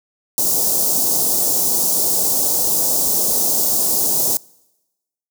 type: band-stop noise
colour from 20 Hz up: white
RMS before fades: -17 dBFS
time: 0.38-4.37 s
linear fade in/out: 0 ms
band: 780 to 5400 Hz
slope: 24 dB/octave
effects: noise-tail reverb RT60 1.0 s tail -25 dB re dry + high-pass 150 Hz 12 dB/octave